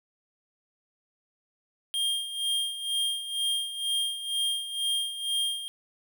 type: tone with tremolo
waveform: square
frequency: 3213 Hz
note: G7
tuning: 42 cents sharp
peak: -25 dBFS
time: 1.94-5.68 s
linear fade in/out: 0 ms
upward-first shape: sine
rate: 2.1 Hz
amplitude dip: 70%
effects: none